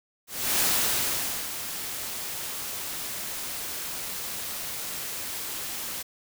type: noise with ADSR envelope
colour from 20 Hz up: white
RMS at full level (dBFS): -23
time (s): 0.27-6.03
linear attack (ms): 330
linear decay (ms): 870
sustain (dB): -11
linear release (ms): 14
effects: none